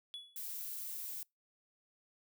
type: tone with exponential decay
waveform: triangle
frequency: 3400 Hz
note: G#7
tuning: 40 cents sharp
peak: -39 dBFS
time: 0.14-0.46 s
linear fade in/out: 0 ms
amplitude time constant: 68 ms
type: noise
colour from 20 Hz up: violet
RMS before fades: -43 dBFS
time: 0.36-1.23 s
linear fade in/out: 2 ms
effects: noise-tail reverb RT60 0.2 s tail -26 dB re dry